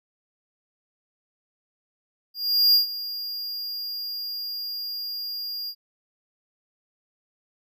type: tone with ADSR envelope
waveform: square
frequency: 4820 Hz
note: D8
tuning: 44 cents sharp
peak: -14 dBFS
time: 2.34-5.75 s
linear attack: 400 ms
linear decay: 120 ms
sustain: -16 dB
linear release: 64 ms
effects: none